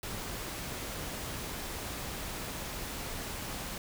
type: noise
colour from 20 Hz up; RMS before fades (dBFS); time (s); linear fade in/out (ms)
pink; -39; 0.03-3.78; 2
effects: none